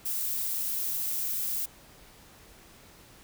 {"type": "noise", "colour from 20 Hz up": "violet", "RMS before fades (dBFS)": -31, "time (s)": [0.05, 1.66], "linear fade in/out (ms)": 10, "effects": ["pink hiss -54 dBFS RMS until 3.23 s"]}